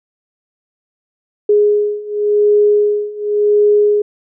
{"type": "beating tone pair", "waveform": "sine", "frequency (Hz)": [415.3, 416.21], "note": ["G#4", "G#4"], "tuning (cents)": [0, 4], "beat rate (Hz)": 0.91, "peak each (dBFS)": [-14, -12], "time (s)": [1.49, 4.02], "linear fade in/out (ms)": 5, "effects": []}